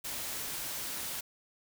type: noise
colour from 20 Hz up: white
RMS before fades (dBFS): -38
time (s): 0.04-1.21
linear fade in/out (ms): 10
effects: none